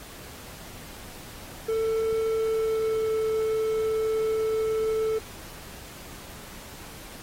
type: tone with pitch glide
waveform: triangle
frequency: 445.3 to 439.7 Hz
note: A4 to A4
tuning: +21 to -1 cents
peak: -21 dBFS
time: 1.68-5.19 s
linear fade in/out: 10 ms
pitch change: -22 cents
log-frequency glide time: 2.29-3.17 s
type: click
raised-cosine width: 5 ms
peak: -28 dBFS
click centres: 2.128 s
effects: pink hiss -44 dBFS RMS until 7.22 s + AAC 48 kbps